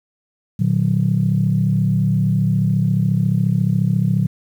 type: chord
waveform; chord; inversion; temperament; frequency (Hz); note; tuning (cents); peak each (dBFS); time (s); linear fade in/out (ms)
sine; Bb augmented; none; equal with one note detuned; 116.54 / 150.61 / 185; Bb2 / D3 / F#3; 0 / +44 / 0; -18; 0.59-4.27; 10
effects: tanh soft clip ceiling -5 dBFS + 8-bit